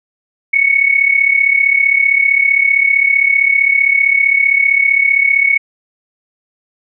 sine tone with amplitude modulation, 2217 Hz, C#7, in tune, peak -5 dBFS, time 0.53-5.58 s, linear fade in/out 10 ms, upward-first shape sine, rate 35.4 Hz, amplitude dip 75%, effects none

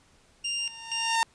25% pulse tone with tremolo, 2794 Hz, F7, in tune, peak -24 dBFS, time 0.44-1.19 s, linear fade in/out 10 ms, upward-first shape square, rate 2.1 Hz, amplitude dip 80%
sawtooth tone with exponential growth, 911 Hz, A#5, 40 cents flat, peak -16 dBFS, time 0.58-1.23 s, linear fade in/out 0 ms, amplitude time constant 140 ms
effects pink hiss -61 dBFS RMS until 1.34 s + resampled to 22050 Hz

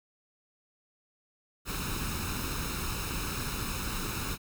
pink noise with comb filter, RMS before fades -34 dBFS, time 1.65-4.38 s, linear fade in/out 50 ms, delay 0.76 ms, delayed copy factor +0.65, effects none

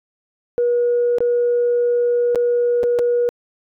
sine tone with dropouts, 481.6 Hz, B4, 44 cents flat, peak -13 dBFS, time 0.58-3.29 s, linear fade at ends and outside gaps 0 ms, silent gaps 1.184-1.205 / 2.348-2.357 / 2.832-2.838 / 2.988-2.992 s, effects tanh soft clip ceiling -10 dBFS

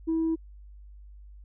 sine tone, 324.7 Hz, E4, 26 cents flat, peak -22 dBFS, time 0.07-0.36 s, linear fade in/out 20 ms, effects tanh soft clip ceiling -21 dBFS + added 50 Hz sine -45 dBFS peak until 1.44 s

